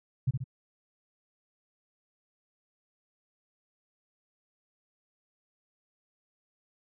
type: tone with echo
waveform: sine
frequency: 129.5 Hz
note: C3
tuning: 17 cents flat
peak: -22 dBFS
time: 0.27-0.31 s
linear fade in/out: 10 ms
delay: 66 ms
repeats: 2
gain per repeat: -5 dB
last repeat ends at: 0.442 s
effects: none